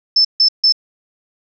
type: tone bursts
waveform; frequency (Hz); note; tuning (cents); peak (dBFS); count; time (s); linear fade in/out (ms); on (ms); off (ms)
sine; 5274; E8; 0; -8; 3; 0.16-0.724; 5; 88; 150
effects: none